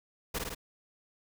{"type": "noise with echo", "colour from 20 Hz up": "pink", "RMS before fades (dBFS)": -33, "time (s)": [0.34, 0.39], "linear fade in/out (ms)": 10, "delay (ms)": 53, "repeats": 3, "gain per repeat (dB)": -2, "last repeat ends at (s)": 0.549, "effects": []}